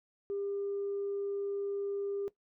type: tone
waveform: sine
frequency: 400.3 Hz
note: G4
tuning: 36 cents sharp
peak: -32 dBFS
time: 0.3-2.28 s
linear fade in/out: 0 ms
effects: noise-tail reverb RT60 0.1 s tail -17 dB re dry + tanh soft clip ceiling -28 dBFS